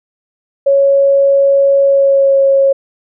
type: tone with pitch glide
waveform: sine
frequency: 554 to 546.7 Hz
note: C#5 to C#5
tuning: -1 to -24 cents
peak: -6 dBFS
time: 0.66-2.73 s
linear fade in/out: 10 ms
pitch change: -23 cents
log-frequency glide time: 1.83-2.39 s
effects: none